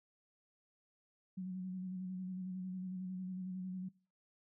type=tone with vibrato; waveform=sine; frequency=185 Hz; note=F#3; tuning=in tune; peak=-39 dBFS; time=1.37-3.89 s; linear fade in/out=10 ms; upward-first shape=square; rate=11 Hz; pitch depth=23 cents each way; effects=noise-tail reverb RT60 0.4 s tail -23 dB re dry